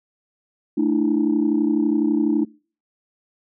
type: chord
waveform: sine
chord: A suspended fourth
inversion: none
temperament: equal with one note detuned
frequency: 220 / 297.6 / 329.6 Hz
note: A3 / D4 / E4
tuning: 0 / +23 / 0 cents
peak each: -22 / -18 / -21 dBFS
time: 0.77-2.45 s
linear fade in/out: 10 ms
effects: noise-tail reverb RT60 0.4 s tail -26 dB re dry + tanh soft clip ceiling -10 dBFS